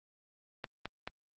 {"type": "clicks", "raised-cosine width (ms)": 0.3, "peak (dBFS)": -21, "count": 3, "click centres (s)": [0.642, 0.856, 1.075], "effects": ["high-pass 60 Hz 12 dB/octave", "Opus 24 kbps"]}